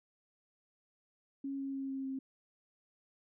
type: tone with pitch steps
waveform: sine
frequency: 274.8 / 272.7 / 270.7 / 268.7 / 266.7 Hz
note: C#4 / C#4 / C#4 / C4 / C4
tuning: -15 / -28 / -41 / +46 / +33 cents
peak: -36 dBFS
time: 1.44-2.19 s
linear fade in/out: 5 ms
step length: 150 ms
effects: none